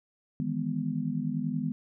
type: chord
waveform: sine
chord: E major seventh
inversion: third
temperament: just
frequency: 154.51 / 164.81 / 206 / 247.2 Hz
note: D#3 / E3 / G#3 / B3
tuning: -12 / 0 / -14 / +2 cents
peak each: -34 / -35 / -34 / -32 dBFS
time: 0.4-1.72 s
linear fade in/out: 0 ms
effects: none